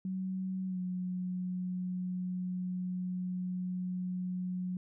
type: tone with pitch glide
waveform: sine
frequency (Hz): 187.8 to 182.14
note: F#3 to F#3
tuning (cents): +26 to -27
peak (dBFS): -33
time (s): 0.05-4.77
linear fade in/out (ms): 2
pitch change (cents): -53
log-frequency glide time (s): 0.67-0.79
effects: none